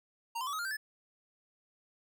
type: tone with pitch steps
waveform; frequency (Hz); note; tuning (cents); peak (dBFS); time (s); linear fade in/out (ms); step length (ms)
square; 927 / 1028.6 / 1141.3 / 1266.3 / 1405.1 / 1559 / 1729.8; A#5 / C6 / D6 / D#6 / F6 / G6 / A6; -10 / -30 / -50 / +30 / +10 / -10 / -30; -35; 0.35-0.77; 10; 60
effects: none